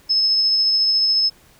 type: tone with tremolo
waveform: sine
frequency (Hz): 5200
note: E8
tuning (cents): -24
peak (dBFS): -13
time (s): 0.09-1.3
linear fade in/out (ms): 20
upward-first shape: triangle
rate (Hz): 14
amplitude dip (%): 25
effects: pink hiss -52 dBFS RMS until 1.59 s